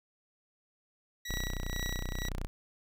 20% pulse tone with tremolo, 1935 Hz, B6, 36 cents flat, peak -31 dBFS, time 1.25-2.29 s, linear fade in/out 5 ms, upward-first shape sine, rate 2.1 Hz, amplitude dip 70%
sawtooth tone, 30.67 Hz, B0, 11 cents flat, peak -30 dBFS, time 1.29-2.47 s, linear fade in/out 0 ms
effects none

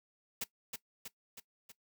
white noise with echo, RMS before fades -37 dBFS, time 0.41-0.44 s, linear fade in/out 5 ms, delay 320 ms, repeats 4, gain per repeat -4 dB, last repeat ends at 1.72 s, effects noise-tail reverb RT60 0.1 s tail -18 dB re dry

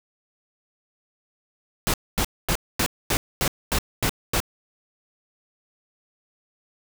pink noise bursts, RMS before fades -22 dBFS, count 9, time 1.87-4.402 s, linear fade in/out 0 ms, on 68 ms, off 240 ms, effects none

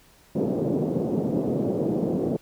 pink band-pass noise, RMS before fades -25 dBFS, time 0.35-2.37 s, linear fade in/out 10 ms, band 150 to 520 Hz, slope 24 dB/octave, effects pink hiss -56 dBFS RMS until 2.41 s

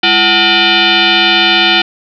sine tone with frequency modulation, 340 Hz, F4, 46 cents flat, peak -6 dBFS, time 0.03-1.82 s, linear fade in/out 5 ms, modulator 543 Hz, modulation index 6.6, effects none

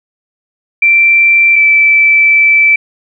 sine tone pair in turn, 2349 / 2321 Hz, D7 / D7, 0 / -21 cents, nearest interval unison, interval 21 cents, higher first, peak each -4 dBFS, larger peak neither, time 0.82-1.56 / 1.56-2.76 s, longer second, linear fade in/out 5 ms, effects none

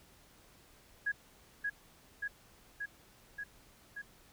sine tone with echo, 1661.2 Hz, G#6, in tune, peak -30 dBFS, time 1.06-1.12 s, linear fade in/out 10 ms, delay 580 ms, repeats 5, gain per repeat -2 dB, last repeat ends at 4.02 s, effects pink hiss -62 dBFS RMS until 4.32 s

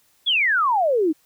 sine exponential sweep, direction down, 3520 to 293.7 Hz, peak -16 dBFS, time 0.26-1.13 s, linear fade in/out 20 ms, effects white hiss -61 dBFS RMS until 1.25 s

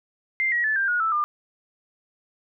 sine tone with pitch steps, 2093 / 1908.2 / 1739.8 / 1586.2 / 1446.2 / 1318.5 / 1202.1 Hz, C7 / A#6 / A6 / G6 / F#6 / E6 / D6, 0 / +40 / -20 / +20 / -40 / 0 / +40 cents, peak -20 dBFS, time 0.4-1.24 s, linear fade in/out 0 ms, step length 120 ms, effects none

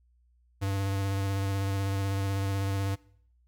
square tone with vibrato, 98 Hz, G2, in tune, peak -28 dBFS, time 0.61-2.96 s, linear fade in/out 20 ms, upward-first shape square, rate 16 Hz, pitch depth 15 cents each way, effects noise-tail reverb RT60 0.6 s tail -22 dB re dry + added 60 Hz sine -62 dBFS peak until 3.47 s

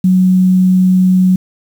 sine tone with quantisation, 185 Hz, F#3, in tune, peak -6 dBFS, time 0.04-1.36 s, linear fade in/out 5 ms, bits 6, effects none

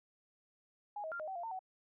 sine tone with pitch steps, 827 / 636 / 1392 / 620 / 764 / 694 / 906 / 751 Hz, G#5 / D#5 / F6 / D#5 / G5 / F5 / A#5 / F#5, -8 / +38 / -6 / -6 / -45 / -11 / -50 / +26 cents, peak -39 dBFS, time 0.96-1.592 s, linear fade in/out 5 ms, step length 79 ms, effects none

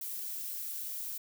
violet noise, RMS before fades -39 dBFS, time 0.01-1.18 s, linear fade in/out 5 ms, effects none

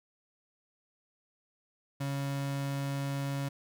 35% pulse tone, 139.1 Hz, C#3, 6 cents sharp, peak -30 dBFS, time 2-3.49 s, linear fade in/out 10 ms, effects none

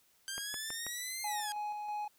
10% pulse exponential two-way sweep, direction up then down, 1568 to 2116 to 1622 Hz, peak -29 dBFS, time 0.28-1.52 s, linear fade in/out 0 ms, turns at 1.23 s
click train, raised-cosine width 0.5 ms, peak -28 dBFS, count 4, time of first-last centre 0.38-0.866 s, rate 6.17 Hz
triangle tone with tremolo, 837 Hz, G#5, 13 cents sharp, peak -33 dBFS, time 1.24-2.08 s, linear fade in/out 5 ms, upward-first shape square, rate 3.1 Hz, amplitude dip 30%
effects white hiss -69 dBFS RMS until 2.18 s

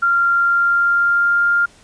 sine tone with pitch glide, 1386 to 1400.5 Hz, F6 to F6, -14 to +4 cents, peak -12 dBFS, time 0.02-1.66 s, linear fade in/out 10 ms, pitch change +18 cents, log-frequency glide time 0.29-1.44 s, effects pink hiss -48 dBFS RMS until 1.83 s + resampled to 22050 Hz

